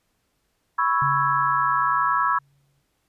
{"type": "chord", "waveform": "sine", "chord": "C# minor seventh", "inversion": "third", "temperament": "equal", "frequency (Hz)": [987.8, 1108.7, 1318.5, 1661.2], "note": ["B5", "C#6", "E6", "G#6"], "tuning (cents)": [0, 0, 0, 0], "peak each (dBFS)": [-24, -23, -23, -27], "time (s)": [0.78, 2.39], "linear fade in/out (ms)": 10}
{"type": "tone with exponential decay", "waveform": "sine", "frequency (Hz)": 139.5, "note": "C#3", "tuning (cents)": 11, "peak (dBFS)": -26, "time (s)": [1.02, 2.82], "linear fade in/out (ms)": 0, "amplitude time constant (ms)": 390}
{"effects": ["pink hiss -71 dBFS RMS until 3.08 s", "resampled to 32000 Hz"]}